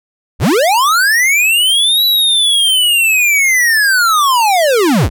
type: linear two-way sweep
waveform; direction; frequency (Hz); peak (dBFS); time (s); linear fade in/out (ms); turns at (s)
square; up then down; 31.8 to 3962 to 31.8; -9; 0.39-5.1; 50; 2.05
effects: none